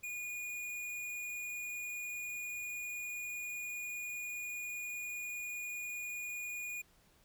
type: tone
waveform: square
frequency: 2445 Hz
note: D#7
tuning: 31 cents flat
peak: -40 dBFS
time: 0.03-6.82 s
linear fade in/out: 10 ms
effects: pink hiss -68 dBFS RMS until 7.24 s